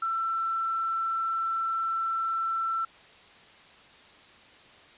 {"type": "tone", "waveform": "sine", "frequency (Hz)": 1339, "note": "E6", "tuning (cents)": 27, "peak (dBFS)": -26, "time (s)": [0.02, 2.85], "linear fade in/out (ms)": 5, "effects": ["white hiss -53 dBFS RMS until 4.97 s", "resampled to 8000 Hz"]}